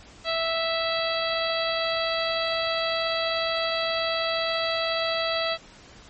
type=harmonic tone; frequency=658 Hz; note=E5; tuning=3 cents flat; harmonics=1 / 2 / 3 / 4 / 5 / 6 / 7; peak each=-27 / -31 / -33 / -34 / -33 / -32 / -34 dBFS; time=0.24-5.58 s; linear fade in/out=50 ms; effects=pink hiss -49 dBFS RMS until 6.09 s + MP3 32 kbps